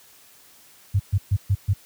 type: tone bursts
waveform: sine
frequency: 98 Hz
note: G2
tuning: in tune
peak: -15 dBFS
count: 5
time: 0.94-1.735 s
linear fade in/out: 10 ms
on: 55 ms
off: 130 ms
effects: white hiss -52 dBFS RMS until 1.85 s + high-pass 60 Hz 12 dB/octave